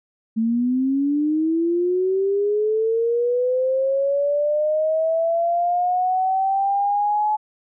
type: linear sweep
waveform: sine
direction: up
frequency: 220 to 855 Hz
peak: -17 dBFS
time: 0.36-7.37 s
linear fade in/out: 20 ms
effects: none